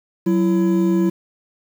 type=tone pair together; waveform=triangle; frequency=186.4 / 335 Hz; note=F#3 / E4; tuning=+13 / +28 cents; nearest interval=minor seventh; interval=1015 cents; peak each=-15 dBFS; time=0.26-1.1 s; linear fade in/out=10 ms; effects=7-bit